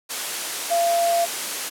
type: tone in noise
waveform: sine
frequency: 684 Hz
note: F5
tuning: 36 cents flat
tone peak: -17 dBFS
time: 0.7-1.26 s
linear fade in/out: 20 ms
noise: white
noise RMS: -27 dBFS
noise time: 0.09-1.7 s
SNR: +7 dB
effects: high-pass 300 Hz 12 dB/octave + low-pass 12000 Hz 12 dB/octave